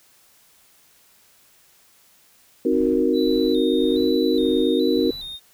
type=chord; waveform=sine; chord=C half-diminished seventh; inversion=none; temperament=equal; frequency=261.6 / 311.1 / 370 / 466.2 Hz; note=C4 / Eb4 / Gb4 / Bb4; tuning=0 / 0 / 0 / 0 cents; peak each=-22 dBFS; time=2.65-5.11 s; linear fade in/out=5 ms
type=noise with tremolo; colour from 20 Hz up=brown; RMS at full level=-41 dBFS; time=2.71-5.36 s; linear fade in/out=20 ms; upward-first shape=sine; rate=1.8 Hz; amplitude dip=70%
type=tone with vibrato; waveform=triangle; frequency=3819 Hz; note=A#7; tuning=41 cents sharp; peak=-30 dBFS; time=3.13-5.4 s; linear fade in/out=50 ms; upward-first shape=square; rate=1.2 Hz; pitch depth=62 cents each way
effects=white hiss -56 dBFS RMS until 5.53 s